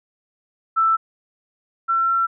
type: tone pair in turn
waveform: sine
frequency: 1326 / 1350.7 Hz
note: E6 / E6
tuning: +10 / +42 cents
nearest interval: unison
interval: 32 cents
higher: second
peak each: -14 / -16 dBFS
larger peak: first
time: 0.76-0.97 / 1.88-2.27 s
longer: second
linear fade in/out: 20 ms
effects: none